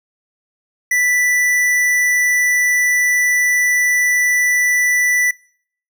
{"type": "tone with hard clipping", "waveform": "sine", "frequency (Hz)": 1975.5, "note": "B6", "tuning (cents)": 0, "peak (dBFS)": -14, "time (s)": [0.91, 5.31], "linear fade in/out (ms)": 5, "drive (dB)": 16, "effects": ["noise-tail reverb RT60 0.6 s tail -25 dB re dry"]}